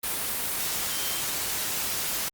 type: tone in noise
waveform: sine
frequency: 3136 Hz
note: G7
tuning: in tune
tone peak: -38 dBFS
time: 0.9-1.21 s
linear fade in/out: 10 ms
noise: white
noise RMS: -29 dBFS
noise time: 0.03-2.29 s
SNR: -12 dB
effects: Opus 32 kbps